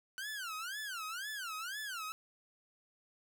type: tone with vibrato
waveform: sawtooth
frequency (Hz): 1480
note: F#6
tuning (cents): 0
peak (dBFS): -36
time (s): 0.18-2.12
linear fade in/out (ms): 0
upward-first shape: sine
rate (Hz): 2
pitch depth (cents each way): 280
effects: none